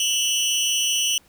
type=tone with amplitude modulation; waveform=25% pulse; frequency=2962 Hz; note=F#7; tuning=1 cent sharp; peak=-12 dBFS; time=0-1.18 s; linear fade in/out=2 ms; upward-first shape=sine; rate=255 Hz; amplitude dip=90%; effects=pink hiss -57 dBFS RMS until 1.28 s